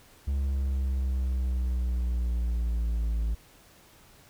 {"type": "exponential sweep", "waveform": "triangle", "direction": "down", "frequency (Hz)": [69.3, 55], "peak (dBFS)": -23, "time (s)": [0.27, 3.35], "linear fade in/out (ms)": 10, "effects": ["pink hiss -56 dBFS RMS until 4.29 s"]}